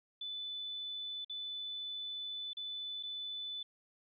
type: tone with dropouts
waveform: sine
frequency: 3497 Hz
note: A7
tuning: 11 cents flat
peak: -39 dBFS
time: 0.21-3.63 s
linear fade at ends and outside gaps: 5 ms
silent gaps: 1.247-1.296 / 2.533-2.569 / 3.028-3.033 s
effects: none